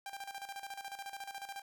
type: tone with tremolo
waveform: sawtooth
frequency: 792 Hz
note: G5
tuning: 18 cents sharp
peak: -37 dBFS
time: 0.06-1.62 s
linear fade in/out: 2 ms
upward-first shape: square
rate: 14 Hz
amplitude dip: 70%
effects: none